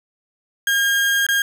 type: tone with dropouts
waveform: 35% pulse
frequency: 1618 Hz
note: G#6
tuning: 46 cents flat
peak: -14 dBFS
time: 0.67-1.42 s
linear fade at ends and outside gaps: 2 ms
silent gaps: 1.266-1.287 s
effects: none